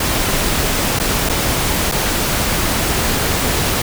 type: noise with dropouts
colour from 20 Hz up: pink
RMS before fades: -17 dBFS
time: 0-3.82 s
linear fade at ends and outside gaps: 5 ms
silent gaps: 0.99-0.997 / 1.291-1.295 / 1.916-1.92 s
effects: none